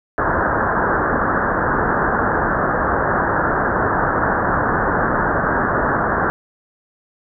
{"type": "low-pass noise", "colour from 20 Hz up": "white", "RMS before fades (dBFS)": -18, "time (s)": [0.18, 6.3], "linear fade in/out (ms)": 0, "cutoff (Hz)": 1700, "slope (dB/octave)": 96, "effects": []}